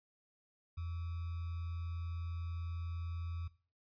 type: tone with sample-and-hold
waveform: sine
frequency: 84.5 Hz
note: E2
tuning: 43 cents sharp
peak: -38 dBFS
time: 0.77-3.48 s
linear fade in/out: 10 ms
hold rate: 1225 Hz
effects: noise-tail reverb RT60 0.4 s tail -18 dB re dry + resampled to 11025 Hz